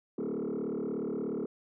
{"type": "tone with frequency modulation", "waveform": "sine", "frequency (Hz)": 329.6, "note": "E4", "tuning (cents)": 0, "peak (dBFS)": -29, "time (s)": [0.18, 1.46], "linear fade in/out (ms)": 5, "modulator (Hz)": 36.8, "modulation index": 3.5, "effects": ["tanh soft clip ceiling -30 dBFS"]}